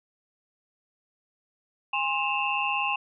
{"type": "tone cluster", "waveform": "sine", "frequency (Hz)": [818, 1057, 2609, 2765], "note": ["G#5", "C6", "E7", "F7"], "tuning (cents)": [-26, 17, -18, -18], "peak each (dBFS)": -30, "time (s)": [1.93, 2.96], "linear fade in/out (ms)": 5, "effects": []}